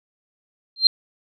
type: tone with exponential growth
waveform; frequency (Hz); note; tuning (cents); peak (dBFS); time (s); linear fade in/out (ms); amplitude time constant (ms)
sine; 4166; C8; -8; -5; 0.76-0.87; 2; 22
effects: none